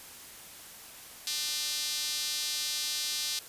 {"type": "tone with high-pass filter", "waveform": "sawtooth", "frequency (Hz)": 300, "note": "D4", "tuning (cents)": 37, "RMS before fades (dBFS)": -33, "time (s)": [1.27, 3.39], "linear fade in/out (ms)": 2, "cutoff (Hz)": 4200, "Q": 2, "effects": ["white hiss -48 dBFS RMS until 3.48 s", "resampled to 32000 Hz"]}